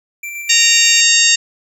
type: tone with tremolo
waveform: square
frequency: 2349 Hz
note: D7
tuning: in tune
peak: -24 dBFS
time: 0.23-1.01 s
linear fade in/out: 5 ms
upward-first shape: square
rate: 8.1 Hz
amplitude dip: 25%
type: harmonic tone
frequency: 926 Hz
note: A#5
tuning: 12 cents flat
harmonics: 2 / 3 / 4 / 5 / 6 / 7 / 8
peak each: -19 / -14 / -17 / -17 / -20 / -18 / -14 dBFS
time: 0.49-1.36 s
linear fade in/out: 10 ms
effects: none